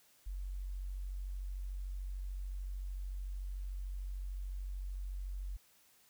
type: tone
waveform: sine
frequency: 46.75 Hz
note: F#1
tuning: 19 cents sharp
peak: -38 dBFS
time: 0.26-5.57 s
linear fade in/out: 10 ms
effects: white hiss -67 dBFS RMS until 6.09 s